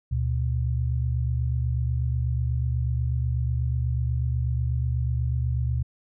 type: tone pair together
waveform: sine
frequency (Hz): 73.14 / 121.3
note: D2 / B2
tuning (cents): -7 / -31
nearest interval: major sixth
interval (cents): 876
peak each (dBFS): -25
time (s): 0.11-5.83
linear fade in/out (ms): 10
effects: none